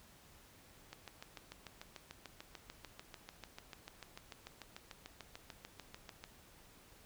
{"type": "click train", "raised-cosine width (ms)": 0.2, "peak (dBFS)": -30, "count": 37, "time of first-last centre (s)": [0.93, 6.24], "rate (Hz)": 6.78, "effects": ["pink hiss -62 dBFS RMS until 7.05 s"]}